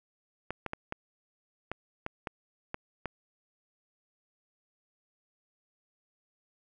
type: clicks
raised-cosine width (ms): 0.5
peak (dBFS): -19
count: 9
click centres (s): 0.506 / 0.663 / 0.734 / 0.924 / 1.716 / 2.064 / 2.272 / 2.744 / 3.057
effects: none